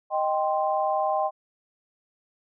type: chord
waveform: sine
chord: C minor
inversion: first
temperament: equal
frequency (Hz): 622.3 / 784 / 1046.5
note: Eb5 / G5 / C6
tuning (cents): 0 / 0 / 0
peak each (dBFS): -26 / -25 / -29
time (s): 0.1-1.31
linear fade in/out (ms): 50
effects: none